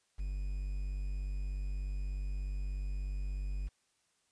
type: tone with quantisation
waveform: triangle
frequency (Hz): 48.36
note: G1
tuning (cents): -23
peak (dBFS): -32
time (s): 0.18-3.69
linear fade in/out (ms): 20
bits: 10
effects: white hiss -75 dBFS RMS until 4.31 s + resampled to 22050 Hz